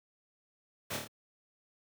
pink noise with echo, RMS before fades -37 dBFS, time 0.9-0.97 s, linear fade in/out 10 ms, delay 27 ms, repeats 4, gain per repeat -3 dB, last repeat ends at 1.078 s, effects high-pass 100 Hz 12 dB/octave

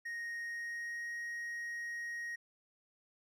triangle tone with pitch glide, 1867 to 1880 Hz, A#6 to A#6, +2 to +14 cents, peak -37 dBFS, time 0.05-2.36 s, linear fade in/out 10 ms, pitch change +12 cents, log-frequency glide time 0.43-1.13 s, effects none

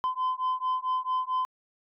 sine beating tone pair, 1021 / 1025.5 Hz, C6 / C6, -43 / -35 cents, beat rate 4.5 Hz, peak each -27 dBFS, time 0.04-1.45 s, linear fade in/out 0 ms, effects tanh soft clip ceiling -23 dBFS

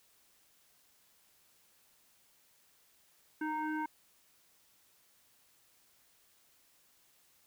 sine tone with frequency modulation, 311.1 Hz, D#4, in tune, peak -33 dBFS, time 3.41-3.86 s, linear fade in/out 5 ms, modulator 619 Hz, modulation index 1.9, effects white hiss -68 dBFS RMS until 7.46 s

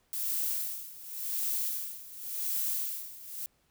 violet noise with tremolo, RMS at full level -31 dBFS, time 0.13-3.46 s, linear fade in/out 0 ms, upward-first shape sine, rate 0.9 Hz, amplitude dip 85%, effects pink hiss -71 dBFS RMS until 3.7 s

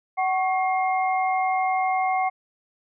sine tone cluster, 752 / 1104 / 2128 Hz, F#5 / C#6 / C7, +28 / -7 / +29 cents, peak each -21 / -29 / -30 dBFS, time 0.17-2.3 s, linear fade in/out 20 ms, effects none

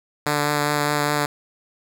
5% pulse tone with vibrato, 147.2 Hz, D3, 4 cents sharp, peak -8 dBFS, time 0.26-1.26 s, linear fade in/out 5 ms, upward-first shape triangle, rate 4.9 Hz, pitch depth 15 cents each way, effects none

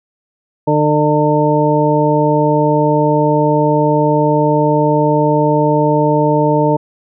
harmonic tone, 150 Hz, D3, 37 cents sharp, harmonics 1 / 2 / 3 / 4 / 6, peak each -16 / -16 / -16 / -16 / -16 dBFS, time 0.67-6.77 s, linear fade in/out 10 ms, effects none

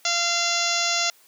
harmonic tone, 689 Hz, F5, 24 cents flat, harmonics 1 / 2 / 3 / 4 / 5 / 6 / 7 / 8 / 9 / 10, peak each -30 / -30 / -30 / -30 / -30 / -30 / -30 / -30 / -30 / -30 dBFS, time 0.05-1.1 s, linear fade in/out 2 ms, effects white hiss -56 dBFS RMS until 1.27 s + high-pass 300 Hz 12 dB/octave

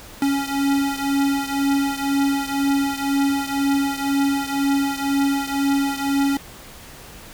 square beating tone pair, 277.2 / 279.2 Hz, C#4 / C#4, 0 / +13 cents, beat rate 2 Hz, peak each -21 / -24 dBFS, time 0.22-6.37 s, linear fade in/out 2 ms, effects pink hiss -41 dBFS RMS until 7.33 s

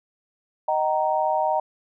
sine chord, Eb major, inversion none, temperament equal with one note detuned, 622.3 / 765.2 / 932.3 Hz, Eb5 / G5 / Bb5, 0 / -42 / 0 cents, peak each -24 dBFS, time 0.68-1.6 s, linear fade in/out 5 ms, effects none

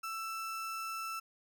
35% pulse tone, 1328 Hz, E6, 12 cents sharp, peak -36 dBFS, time 0.03-1.2 s, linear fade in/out 10 ms, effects none

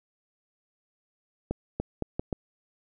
accelerating click train, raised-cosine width 2 ms, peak -15 dBFS, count 5, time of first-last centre 1.51-2.328 s, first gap 290 ms, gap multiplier 0.77, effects none

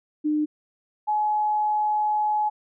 sine tone pair in turn, 302.3 / 846.7 Hz, D#4 / G#5, -50 / +33 cents, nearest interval octave + tritone, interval 1783 cents, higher second, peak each -20 dBFS, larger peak neither, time 0.24-0.46 / 1.07-2.5 s, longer second, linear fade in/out 20 ms, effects none

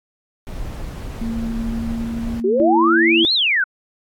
brown noise, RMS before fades -28 dBFS, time 0.47-2.4 s, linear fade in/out 0 ms
sine tone with pitch glide, 228.3 to 234 Hz, A#3 to A#3, -36 to +7 cents, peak -22 dBFS, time 1.21-3.24 s, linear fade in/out 5 ms, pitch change +43 cents, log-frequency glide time 1.66-2.8 s
sine exponential two-way sweep, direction up then down, 357.7 to 4310 to 1436 Hz, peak -14 dBFS, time 2.44-3.64 s, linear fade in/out 5 ms, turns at 3.33 s
sine tone, 333.2 Hz, E4, 19 cents sharp, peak -14 dBFS, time 2.6-3.25 s, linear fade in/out 0 ms
effects AAC 64 kbps

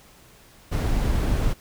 brown noise, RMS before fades -22 dBFS, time 0.71-1.54 s, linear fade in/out 20 ms, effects pink hiss -52 dBFS RMS until 1.6 s

